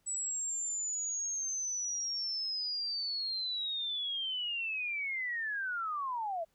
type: linear sweep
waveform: sine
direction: down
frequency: 7902 to 630 Hz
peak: -33 dBFS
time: 0.06-6.45 s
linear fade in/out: 20 ms
effects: pink hiss -75 dBFS RMS until 6.54 s